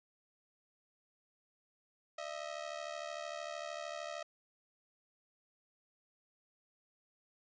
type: ring-modulated tone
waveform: sawtooth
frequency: 636 Hz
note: D#5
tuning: 38 cents sharp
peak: -34 dBFS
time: 2.18-4.23 s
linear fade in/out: 5 ms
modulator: 36.6 Hz
effects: resampled to 16000 Hz